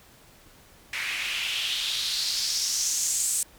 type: noise with band-pass filter sweep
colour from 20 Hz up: white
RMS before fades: -28 dBFS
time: 0.93-3.43 s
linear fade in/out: 2 ms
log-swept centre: 2100 to 8400 Hz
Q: 3.5
effects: pink hiss -54 dBFS RMS until 3.58 s